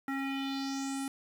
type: tone with low-pass filter sweep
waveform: square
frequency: 272 Hz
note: C#4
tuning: 33 cents flat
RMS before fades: -35 dBFS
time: 0.08-1.08 s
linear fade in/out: 2 ms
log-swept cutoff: 1700 to 11000 Hz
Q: 3.8
effects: 9-bit